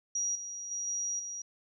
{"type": "tone with level steps", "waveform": "sine", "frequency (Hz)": 5750, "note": "F8", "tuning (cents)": 50, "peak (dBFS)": [-29, -38, -33, -31, -37], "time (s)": [0.15, 1.42], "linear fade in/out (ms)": 5, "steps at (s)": [0.35, 0.71, 0.87, 1.19], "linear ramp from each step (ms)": 5, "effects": []}